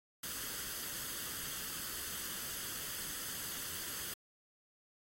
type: noise with comb filter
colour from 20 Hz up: white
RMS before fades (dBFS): -42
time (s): 0.23-4.14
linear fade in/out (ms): 5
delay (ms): 0.63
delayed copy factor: +0.55
effects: AAC 48 kbps